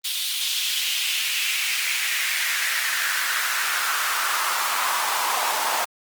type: noise with high-pass filter sweep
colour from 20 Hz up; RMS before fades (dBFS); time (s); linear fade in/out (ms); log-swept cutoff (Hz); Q
pink; -24; 0.04-5.85; 10; 3600 to 810; 2.7
effects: Opus 32 kbps